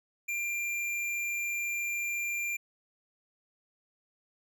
sine tone with hard clipping, 2381 Hz, D7, 23 cents sharp, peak -32 dBFS, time 0.28-2.57 s, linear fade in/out 10 ms, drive 13 dB, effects none

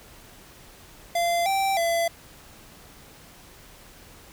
square tone with pitch steps, 688 / 779 / 675 Hz, F5 / G5 / E5, -26 / -11 / +41 cents, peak -22 dBFS, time 1.15-2.08 s, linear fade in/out 5 ms, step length 310 ms, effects pink hiss -49 dBFS RMS until 4.32 s

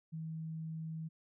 sine tone, 160.3 Hz, E3, 48 cents flat, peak -39 dBFS, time 0.12-1.09 s, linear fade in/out 20 ms, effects none

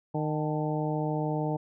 harmonic tone with a mistuned harmonic, 153.3 Hz, D#3, 25 cents flat, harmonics 1 / 2 / 3 / 4 / 5 / 6, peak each -30 / -33 / -35 / -36 / -37 / -38 dBFS, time 0.14-1.57 s, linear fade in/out 10 ms, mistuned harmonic 6, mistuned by -74 cents, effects none

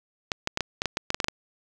clicks, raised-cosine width 0.2 ms, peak -8 dBFS, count 12, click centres 0.318 / 0.474 / 0.574 / 0.607 / 0.819 / 0.857 / 0.971 / 1.104 / 1.145 / 1.202 / 1.244 / 1.284 s, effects none

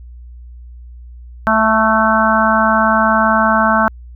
harmonic tone with a mistuned harmonic, 220.6 Hz, A3, 5 cents sharp, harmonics 1 / 3 / 4 / 5 / 6 / 7, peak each -17 / -17 / -17 / -17 / -17 / -17 dBFS, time 1.47-3.88 s, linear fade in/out 0 ms, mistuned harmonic 7, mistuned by -17 cents, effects added 60 Hz sine -32 dBFS peak until 4.15 s

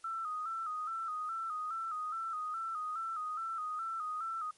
sine tone with vibrato, 1290 Hz, E6, 38 cents flat, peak -35 dBFS, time 0.04-4.51 s, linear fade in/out 5 ms, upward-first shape square, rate 2.4 Hz, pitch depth 61 cents each way, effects white hiss -65 dBFS RMS until 4.57 s + MP3 48 kbps

